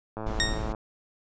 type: click train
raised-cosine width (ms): 1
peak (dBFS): -21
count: 64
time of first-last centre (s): 0.17-0.748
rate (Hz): 109
type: noise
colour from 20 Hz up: brown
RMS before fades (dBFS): -31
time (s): 0.26-0.73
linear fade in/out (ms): 10
type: tone with exponential decay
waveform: 15% pulse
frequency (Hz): 1857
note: A#6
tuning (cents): -7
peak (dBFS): -14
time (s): 0.4-0.7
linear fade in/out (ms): 0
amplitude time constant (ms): 65
effects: resampled to 16000 Hz